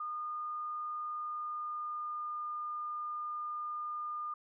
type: tone with pitch glide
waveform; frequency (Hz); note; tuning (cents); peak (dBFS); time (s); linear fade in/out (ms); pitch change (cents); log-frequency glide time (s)
sine; 1220 to 1211.6; D#6 to D#6; -34 to -46; -36; 0-4.34; 5; -12; 1-2.46
effects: none